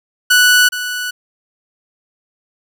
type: tone with echo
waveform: sawtooth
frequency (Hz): 1480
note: F#6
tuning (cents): 0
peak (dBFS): -4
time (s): 0.3-0.69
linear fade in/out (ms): 10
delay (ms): 420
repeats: 1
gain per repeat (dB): -12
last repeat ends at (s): 1.11
effects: none